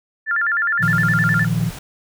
sine tone with vibrato, 1568 Hz, G6, in tune, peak -16 dBFS, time 0.26-1.47 s, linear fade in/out 50 ms, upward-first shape square, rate 9.7 Hz, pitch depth 200 cents each way
sine chord, Bb suspended fourth, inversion none, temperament equal, 116.54 / 155.56 / 174.61 Hz, Bb2 / Eb3 / F3, 0 / 0 / 0 cents, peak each -21 dBFS, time 0.79-1.72 s, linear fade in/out 50 ms
pink noise, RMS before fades -35 dBFS, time 0.82-1.79 s, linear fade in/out 5 ms
effects none

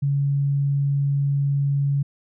sine tone, 140.6 Hz, C#3, 25 cents sharp, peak -18 dBFS, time 0.02-2.03 s, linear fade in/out 10 ms, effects none

